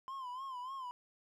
triangle tone with vibrato, 1033 Hz, C6, 22 cents flat, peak -39 dBFS, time 0.08-0.91 s, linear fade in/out 0 ms, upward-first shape sine, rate 3.4 Hz, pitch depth 93 cents each way, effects none

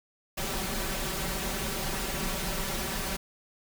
pink noise with comb filter, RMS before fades -32 dBFS, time 0.37-3.17 s, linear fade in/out 10 ms, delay 5.2 ms, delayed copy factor +0.8, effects none

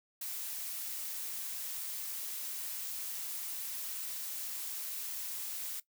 blue noise, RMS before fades -40 dBFS, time 0.21-5.8 s, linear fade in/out 5 ms, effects noise-tail reverb RT60 0.1 s tail -17 dB re dry

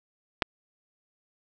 clicks, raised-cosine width 0.3 ms, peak -6 / -18 dBFS, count 2, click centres 0.422 / 0.425 s, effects none

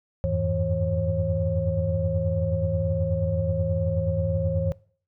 sine tone cluster, 83.7 / 92 / 102.4 / 161.7 / 541 Hz, E2 / F#2 / G#2 / E3 / C#5, +27 / -9 / -24 / -33 / -42 cents, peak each -28 / -31 / -28 / -28 / -26 dBFS, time 0.24-4.72 s, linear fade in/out 0 ms, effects noise-tail reverb RT60 0.5 s tail -23 dB re dry + tanh soft clip ceiling -11 dBFS

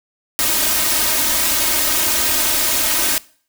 white noise with comb filter, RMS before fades -17 dBFS, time 0.39-3.18 s, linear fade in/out 0 ms, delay 3.2 ms, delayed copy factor +0.95, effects noise-tail reverb RT60 0.5 s tail -22 dB re dry

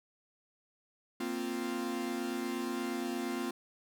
45% pulse chord, Bb suspended second, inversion none, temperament equal, 233.1 / 261.6 / 349.2 Hz, Bb3 / C4 / F4, 0 / 0 / 0 cents, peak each -39 / -38 / -38 dBFS, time 1.2-3.51 s, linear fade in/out 5 ms, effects none

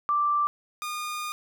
sine / sawtooth tone pair in turn, 1174.7 / 1219.3 Hz, D6 / D#6, 0 / -35 cents, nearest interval minor second, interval 65 cents, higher second, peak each -21 / -27 dBFS, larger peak first, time 0.09-0.47 / 0.82-1.32 s, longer second, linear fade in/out 0 ms, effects none

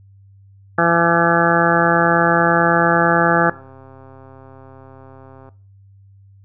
harmonic tone, 169.1 Hz, E3, 44 cents sharp, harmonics 1 / 2 / 3 / 4 / 5 / 7 / 8 / 9 / 10, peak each -21 / -21 / -21 / -21 / -21 / -21 / -21 / -21 / -21 dBFS, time 0.78-3.5 s, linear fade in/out 5 ms
click train, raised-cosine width 1 ms, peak -29 dBFS, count 501, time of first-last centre 1.73-5.489 s, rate 133 Hz
effects noise-tail reverb RT60 0.4 s tail -18 dB re dry + added 98 Hz sine -44 dBFS peak until 6.44 s

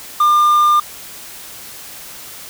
triangle tone, 1200 Hz, D6, 37 cents sharp, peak -7 dBFS, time 0.2-0.8 s, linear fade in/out 5 ms, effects white hiss -34 dBFS RMS until 2.49 s

